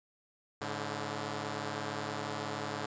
5% pulse tone pair together, 106.1 / 144.6 Hz, G#2 / D3, +38 / -27 cents, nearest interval perfect fourth, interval 535 cents, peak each -27 dBFS, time 0.61-2.86 s, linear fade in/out 5 ms, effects resampled to 16000 Hz

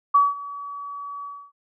sine tone with ADSR envelope, 1139 Hz, C#6, 47 cents sharp, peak -11 dBFS, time 0.14-1.52 s, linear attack 11 ms, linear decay 190 ms, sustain -20 dB, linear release 280 ms, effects none

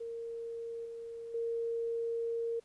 sine tone with level steps, 462.4 Hz, A#4, 14 cents flat, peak -38 / -41 / -32 dBFS, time 0-2.6 s, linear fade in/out 10 ms, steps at 0.85 / 1.34 s, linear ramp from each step 5 ms, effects pink hiss -68 dBFS RMS until 2.64 s + resampled to 24000 Hz

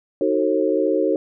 sine chord, D# diminished seventh, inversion none, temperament just, 311.1 / 373.4 / 448 / 537.6 Hz, D#4 / F#4 / A4 / C5, 0 / +16 / +31 / +47 cents, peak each -22 dBFS, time 0.21-1.16 s, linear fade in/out 2 ms, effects none

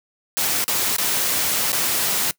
white noise with dropouts, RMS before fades -21 dBFS, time 0.37-2.31 s, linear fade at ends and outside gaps 0 ms, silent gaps 0.641-0.68 / 0.964-0.983 / 1.719-1.729 s, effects noise-tail reverb RT60 0.1 s tail -21 dB re dry + high-pass 100 Hz 12 dB/octave

